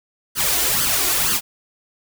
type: noise with flanger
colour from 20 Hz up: white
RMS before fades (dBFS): -19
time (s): 0.35-1.41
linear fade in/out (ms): 50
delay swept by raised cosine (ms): 0.63 to 2.83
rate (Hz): 2.1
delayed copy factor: +0.7
effects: none